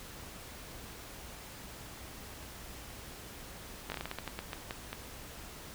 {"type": "slowing click train", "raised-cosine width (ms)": 0.3, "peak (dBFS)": -21, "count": 13, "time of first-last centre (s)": [3.9, 4.93], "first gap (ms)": 19, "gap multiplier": 1.25, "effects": ["added 60 Hz sine -56 dBFS peak until 5.74 s", "pink hiss -48 dBFS RMS until 5.74 s"]}